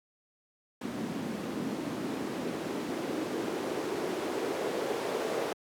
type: noise with band-pass filter sweep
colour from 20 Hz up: white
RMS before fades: -34 dBFS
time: 0.81-5.53 s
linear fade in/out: 5 ms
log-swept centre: 220 to 460 Hz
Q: 2.2
effects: high-pass 100 Hz 12 dB/octave